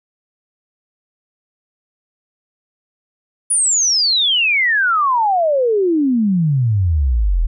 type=exponential sweep; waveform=sine; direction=down; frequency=9950 to 37.96 Hz; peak=-12 dBFS; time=3.5-7.47 s; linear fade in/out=10 ms; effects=none